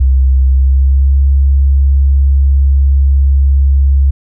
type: tone with pitch glide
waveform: sine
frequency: 65.8 to 68.48 Hz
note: C2 to C#2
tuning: +10 to -20 cents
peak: -5 dBFS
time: 0-4.11 s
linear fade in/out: 10 ms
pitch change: +70 cents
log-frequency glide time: 0.48-1.19 s
effects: none